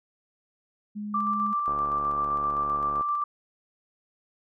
sine tone, 208.5 Hz, G#3, 7 cents sharp, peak -31 dBFS, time 0.95-1.54 s, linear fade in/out 20 ms
sine tone with tremolo, 1174.7 Hz, D6, in tune, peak -23 dBFS, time 1.14-3.24 s, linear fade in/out 5 ms, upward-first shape square, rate 7.7 Hz, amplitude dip 25%
click train, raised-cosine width 1 ms, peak -23 dBFS, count 97, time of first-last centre 1.68-3.01 s, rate 72.2 Hz
effects none

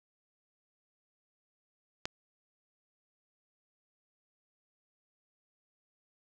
click, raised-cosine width 0.2 ms, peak -16 dBFS, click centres 2.055 s, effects none

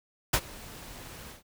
pink noise with ADSR envelope, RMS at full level -21 dBFS, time 0.33-1.43 s, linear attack 9 ms, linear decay 58 ms, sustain -24 dB, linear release 130 ms, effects none

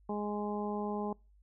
harmonic tone, 207.7 Hz, G#3, in tune, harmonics 1 / 2 / 3 / 4 / 5, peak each -36 / -38 / -44 / -40 / -45 dBFS, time 0.09-1.13 s, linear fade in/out 5 ms, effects noise-tail reverb RT60 0.3 s tail -26 dB re dry + added 50 Hz sine -60 dBFS peak until 1.42 s

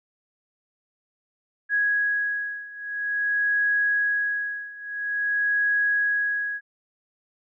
sine beating tone pair, 1661.2 / 1661.69 Hz, G#6 / G#6, 0 / 0 cents, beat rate 0.49 Hz, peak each -26 / -24 dBFS, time 1.69-6.61 s, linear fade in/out 50 ms, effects none

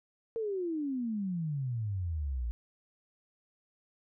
sine exponential sweep, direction down, 464.1 to 56 Hz, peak -31 dBFS, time 0.36-2.51 s, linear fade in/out 0 ms, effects none

